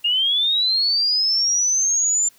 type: linear sweep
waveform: sine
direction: up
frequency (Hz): 2802 to 7210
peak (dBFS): -16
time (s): 0.04-2.29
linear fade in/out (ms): 10
effects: white hiss -54 dBFS RMS until 2.38 s